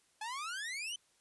sawtooth exponential sweep, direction up, 837 to 3100 Hz, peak -35 dBFS, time 0.21-0.96 s, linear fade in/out 5 ms, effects white hiss -71 dBFS RMS until 1.2 s + resampled to 24000 Hz

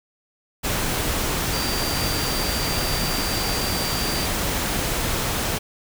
sine tone in noise, 4699 Hz, D8, in tune, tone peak -29 dBFS, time 1.52-4.27 s, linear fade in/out 20 ms, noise pink, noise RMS -24 dBFS, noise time 0.63-5.59 s, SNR -8 dB, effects none

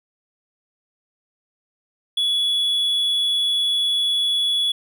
triangle tone with amplitude modulation, 3392 Hz, G#7, 36 cents sharp, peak -15 dBFS, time 2.17-4.72 s, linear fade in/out 5 ms, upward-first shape sine, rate 192 Hz, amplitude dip 25%, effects none

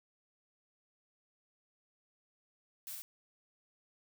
blue noise with echo, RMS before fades -44 dBFS, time 2.87-2.95 s, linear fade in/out 0 ms, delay 70 ms, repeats 1, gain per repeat -2 dB, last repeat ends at 3.02 s, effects none

